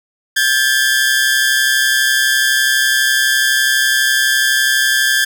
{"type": "tone pair together", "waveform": "sawtooth", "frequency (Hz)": [1595, 1727], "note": ["G6", "A6"], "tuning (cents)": [30, -33], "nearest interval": "minor second", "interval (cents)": 137, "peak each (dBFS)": [-10, -12], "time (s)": [0.36, 5.25], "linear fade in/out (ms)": 10, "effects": []}